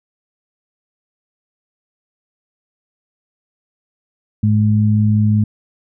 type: tone pair together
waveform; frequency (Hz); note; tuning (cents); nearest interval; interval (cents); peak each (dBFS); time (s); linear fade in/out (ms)
sine; 106.4 / 211.8; G#2 / G#3; +42 / +34; octave; 1192; -12 / -15; 4.43-5.44; 5
effects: none